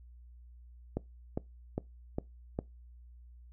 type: click train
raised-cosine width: 2 ms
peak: -19 dBFS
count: 5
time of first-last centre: 0.97-2.589 s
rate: 2.47 Hz
effects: noise-tail reverb RT60 0.2 s tail -22 dB re dry + added 60 Hz sine -51 dBFS peak until 3.52 s